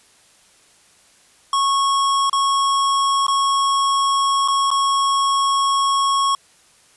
square tone with dropouts, 1100 Hz, C#6, 14 cents flat, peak -16 dBFS, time 1.53-6.35 s, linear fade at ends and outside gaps 2 ms, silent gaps 2.297-2.329 / 3.267-3.281 / 4.478-4.483 / 4.705-4.713 s, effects white hiss -53 dBFS RMS until 6.96 s + resampled to 24000 Hz

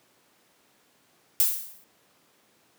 violet noise with exponential decay, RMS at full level -18 dBFS, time 1.4-1.84 s, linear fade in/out 0 ms, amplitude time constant 94 ms, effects pink hiss -63 dBFS RMS until 2.78 s + high-pass 200 Hz 12 dB/octave

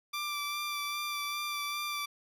15% pulse tone with vibrato, 1174.7 Hz, D6, in tune, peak -27 dBFS, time 0.13-2.06 s, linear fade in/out 10 ms, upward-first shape sine, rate 2.5 Hz, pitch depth 18 cents each way, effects none

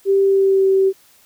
sine tone with pitch glide, 392 to 385 Hz, G4 to G4, 0 to -31 cents, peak -11 dBFS, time 0.05-0.93 s, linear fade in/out 50 ms, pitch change -31 cents, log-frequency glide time 0.22-0.67 s, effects white hiss -52 dBFS RMS until 1.25 s

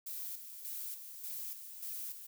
violet noise with tremolo, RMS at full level -42 dBFS, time 0.06-2.27 s, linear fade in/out 10 ms, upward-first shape square, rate 1.7 Hz, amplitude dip 55%, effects none

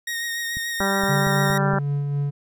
sawtooth tone with vibrato, 1864.7 Hz, A#6, in tune, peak -22 dBFS, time 0.07-1.58 s, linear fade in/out 5 ms, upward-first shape triangle, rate 6.9 Hz, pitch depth 25 cents each way
click train, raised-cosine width 5 ms, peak -22 dBFS, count 6, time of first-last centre 0.57-1.736 s, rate 4.29 Hz
harmonic tone, 196 Hz, G3, in tune, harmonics 1 / 2 / 3 / 4 / 5 / 6 / 7 / 8 / 9, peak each -25 / -28 / -28 / -29 / -30 / -34 / -28 / -31 / -36 dBFS, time 0.8-1.79 s, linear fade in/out 5 ms
triangle tone with tremolo, 142.9 Hz, D3, 47 cents flat, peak -18 dBFS, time 1.08-2.31 s, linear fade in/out 20 ms, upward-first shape sine, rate 3.8 Hz, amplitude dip 30%
effects none

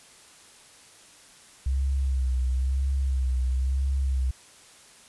sine tone with vibrato, 65.6 Hz, C2, 5 cents sharp, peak -22 dBFS, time 1.66-4.31 s, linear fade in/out 5 ms, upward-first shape sine, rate 1 Hz, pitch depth 59 cents each way, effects white hiss -52 dBFS RMS until 5.08 s + resampled to 24000 Hz

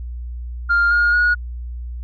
sine tone with pitch steps, 1400 / 1424.5 / 1449.4 Hz, F6 / F6 / F#6, +4 / +34 / -36 cents, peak -11 dBFS, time 0.69-1.35 s, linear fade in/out 20 ms, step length 220 ms, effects tanh soft clip ceiling -10 dBFS + added 60 Hz sine -26 dBFS peak until 2.03 s

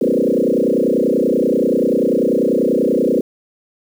sine tone with frequency modulation, 373.1 Hz, F#4, 14 cents sharp, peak -12 dBFS, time 0.01-3.21 s, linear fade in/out 5 ms, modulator 30.3 Hz, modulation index 5.2, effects 7-bit

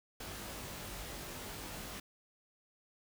pink noise with comb filter, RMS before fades -45 dBFS, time 0.2-2 s, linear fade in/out 5 ms, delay 20 ms, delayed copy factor +0.85, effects none

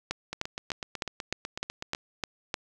two click trains, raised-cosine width 0.2 ms, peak -17 / -12 dBFS, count 14 / 9, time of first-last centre 0.33-1.949 / 0.11-2.542 s, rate 8.03 / 3.29 Hz, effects none

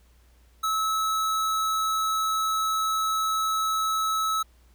square tone, 1298 Hz, E6, 27 cents flat, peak -24 dBFS, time 0.63-4.43 s, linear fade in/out 10 ms, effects added 60 Hz sine -55 dBFS peak until 4.74 s + pink hiss -64 dBFS RMS until 4.74 s

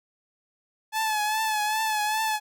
sawtooth tone with vibrato, 861 Hz, A5, 38 cents flat, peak -20 dBFS, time 0.92-2.4 s, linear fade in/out 50 ms, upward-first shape triangle, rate 2.5 Hz, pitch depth 54 cents each way, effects none

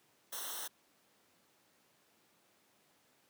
white noise with comb filter, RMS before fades -42 dBFS, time 0.32-0.68 s, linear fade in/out 10 ms, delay 0.42 ms, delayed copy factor -0.95, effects pink hiss -70 dBFS RMS until 3.29 s + high-pass 200 Hz 12 dB/octave

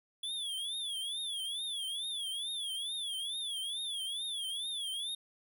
square tone with vibrato, 3394 Hz, G#7, 37 cents sharp, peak -36 dBFS, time 0.23-5.15 s, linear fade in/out 5 ms, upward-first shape triangle, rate 2.3 Hz, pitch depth 170 cents each way, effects none

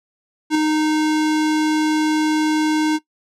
square tone with ADSR envelope, 308.7 Hz, D#4, 14 cents flat, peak -12 dBFS, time 0.5-2.99 s, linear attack 51 ms, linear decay 3 ms, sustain -4 dB, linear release 37 ms, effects noise-tail reverb RT60 0.1 s tail -18 dB re dry + low-pass 8000 Hz 12 dB/octave

